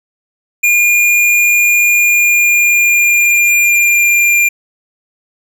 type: tone with pitch glide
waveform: square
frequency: 2419 to 2393 Hz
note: D#7 to D7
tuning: -49 to +32 cents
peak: -8 dBFS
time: 0.63-4.49 s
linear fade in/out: 10 ms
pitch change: -19 cents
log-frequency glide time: 1.91-4.18 s
effects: none